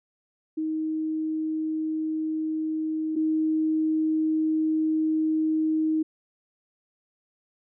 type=tone pair in turn; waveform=sine; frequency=314.3 / 314.3 Hz; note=D#4 / D#4; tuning=+18 / +18 cents; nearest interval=unison; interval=0 cents; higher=neither; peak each=-25 / -21 dBFS; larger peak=second; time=0.57-3.16 / 3.16-6.03 s; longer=second; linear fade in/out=10 ms; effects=none